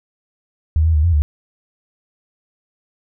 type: tone with pitch steps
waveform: sine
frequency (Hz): 78.5 / 81 / 75.4 / 85.8 / 74.2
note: D#2 / E2 / D2 / F2 / D2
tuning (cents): +16 / -30 / +46 / -30 / +18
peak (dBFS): -11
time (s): 0.76-1.22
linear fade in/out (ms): 0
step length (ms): 92
effects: none